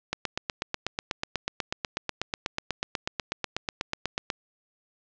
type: click train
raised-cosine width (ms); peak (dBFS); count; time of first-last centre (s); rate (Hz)
0.2; -10; 35; 0.13-4.302; 8.15
effects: low-pass 6000 Hz 12 dB/octave